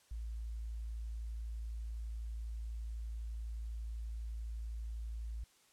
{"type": "tone", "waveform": "sine", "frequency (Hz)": 56, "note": "A1", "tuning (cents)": 31, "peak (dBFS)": -39, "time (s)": [0.11, 5.44], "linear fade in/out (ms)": 5, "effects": ["white hiss -68 dBFS RMS until 5.72 s", "low-pass 10000 Hz 12 dB/octave"]}